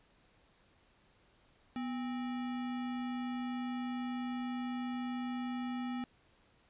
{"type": "tone with sample-and-hold", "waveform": "sine", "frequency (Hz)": 246.9, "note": "B3", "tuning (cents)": 0, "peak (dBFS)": -35, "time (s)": [1.76, 6.04], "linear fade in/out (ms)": 0, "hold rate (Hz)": 1050, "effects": ["pink hiss -68 dBFS RMS until 6.69 s", "resampled to 8000 Hz"]}